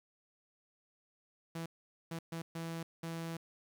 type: tone bursts at uneven times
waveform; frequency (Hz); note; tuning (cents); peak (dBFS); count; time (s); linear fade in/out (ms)
sawtooth; 165.3; E3; +5; -35; 5; 1.55-1.66 / 2.11-2.19 / 2.32-2.42 / 2.55-2.83 / 3.03-3.37; 5
effects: 11-bit